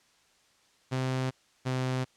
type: tone pair in turn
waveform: sawtooth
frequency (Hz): 130 / 128.95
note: C3 / C3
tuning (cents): -11 / -25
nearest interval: unison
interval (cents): 14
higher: first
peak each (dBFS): -24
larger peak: neither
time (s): 0.91-1.31 / 1.65-2.05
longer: neither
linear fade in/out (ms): 20
effects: white hiss -65 dBFS RMS until 2.16 s + low-pass 7000 Hz 12 dB/octave